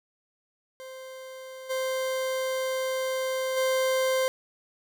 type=tone with level steps; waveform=40% pulse; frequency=522 Hz; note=C5; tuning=4 cents flat; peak=-39 / -26 / -22 dBFS; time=0.8-4.28 s; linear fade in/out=0 ms; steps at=1.69 / 3.56 s; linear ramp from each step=20 ms; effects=none